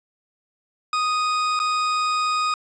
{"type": "tone with dropouts", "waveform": "40% pulse", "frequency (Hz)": 1244.5, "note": "D#6", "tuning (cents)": 0, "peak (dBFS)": -19, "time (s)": [0.93, 2.54], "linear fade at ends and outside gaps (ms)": 2, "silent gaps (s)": [1.592, 1.599], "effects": ["resampled to 16000 Hz", "8-bit"]}